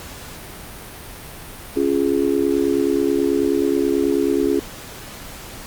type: chord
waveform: sine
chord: Db major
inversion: none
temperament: just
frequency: 277.2 / 346.5 / 415.8 Hz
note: Db4 / F4 / Ab4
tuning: 0 / -14 / +2 cents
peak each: -20 dBFS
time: 1.76-4.6 s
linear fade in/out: 10 ms
effects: pink hiss -36 dBFS RMS until 5.66 s + Opus 48 kbps